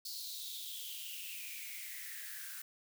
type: noise with high-pass filter sweep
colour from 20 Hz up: blue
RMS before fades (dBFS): -45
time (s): 0.05-2.62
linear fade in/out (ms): 5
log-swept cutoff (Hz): 4500 to 1500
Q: 7.6
effects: none